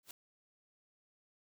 white noise with exponential growth, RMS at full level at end -44 dBFS, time 0.03-0.11 s, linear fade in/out 2 ms, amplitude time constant 16 ms, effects none

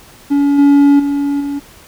triangle tone with level steps, 283.7 Hz, C#4, 40 cents sharp, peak -7 / -3 / -11 / -15 dBFS, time 0.3-1.6 s, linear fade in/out 20 ms, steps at 0.58 / 0.99 / 1.4 s, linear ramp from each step 10 ms, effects pink hiss -41 dBFS RMS until 1.87 s

